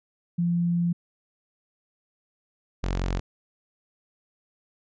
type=tone pair in turn; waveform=sine / sawtooth; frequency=172.4 / 45.32 Hz; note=F3 / F#1; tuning=-22 / -35 cents; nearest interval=octave + major seventh; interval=2313 cents; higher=first; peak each=-21 dBFS; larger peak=neither; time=0.38-0.93 / 2.83-3.2 s; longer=first; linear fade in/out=10 ms; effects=resampled to 16000 Hz

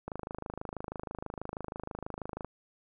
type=click train; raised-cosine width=1 ms; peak=-23 dBFS; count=63; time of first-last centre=0.08-2.446 s; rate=26.2 Hz; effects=none

